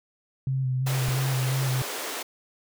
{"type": "tone with vibrato", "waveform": "sine", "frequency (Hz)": 130.81, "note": "C3", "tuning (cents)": 0, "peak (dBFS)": -23, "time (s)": [0.47, 1.82], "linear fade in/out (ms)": 2, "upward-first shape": "square", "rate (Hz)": 2.9, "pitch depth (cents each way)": 27}
{"type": "high-pass noise", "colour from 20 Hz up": "pink", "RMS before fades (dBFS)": -33, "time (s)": [0.86, 2.23], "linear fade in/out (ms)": 10, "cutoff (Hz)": 330, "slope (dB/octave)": 24}
{"type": "click", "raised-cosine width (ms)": 5, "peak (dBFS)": -19, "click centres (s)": 1.085}
{"effects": []}